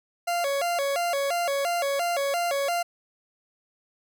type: tone with vibrato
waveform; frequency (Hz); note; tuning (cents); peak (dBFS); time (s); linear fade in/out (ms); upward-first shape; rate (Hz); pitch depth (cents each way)
40% pulse; 622.3; D#5; 0; -23; 0.27-2.83; 10; square; 2.9; 190
effects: none